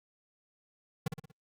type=tone with echo; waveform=square; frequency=155.56 Hz; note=D#3; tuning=in tune; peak=-29 dBFS; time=1.06-1.08 s; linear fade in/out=5 ms; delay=59 ms; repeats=4; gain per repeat=-6 dB; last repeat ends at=1.316 s; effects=Opus 48 kbps